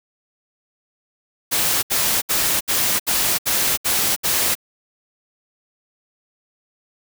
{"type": "noise bursts", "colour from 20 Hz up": "white", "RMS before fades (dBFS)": -19, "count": 8, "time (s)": [1.51, 4.553], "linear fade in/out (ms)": 20, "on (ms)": 320, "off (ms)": 69, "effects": []}